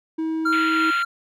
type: tone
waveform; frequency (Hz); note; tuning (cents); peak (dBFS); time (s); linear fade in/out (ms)
triangle; 320.3; E4; -50; -20; 0.18-0.91; 10
type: tone with tremolo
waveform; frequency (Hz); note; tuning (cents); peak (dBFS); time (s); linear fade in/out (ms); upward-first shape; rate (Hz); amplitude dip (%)
triangle; 1382; F6; -19; -16; 0.45-1.05; 10; triangle; 3; 25
type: band-pass noise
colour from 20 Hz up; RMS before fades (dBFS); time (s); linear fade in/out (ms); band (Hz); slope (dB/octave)
pink; -31; 0.52-1.03; 10; 1800 to 3300; 48
effects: none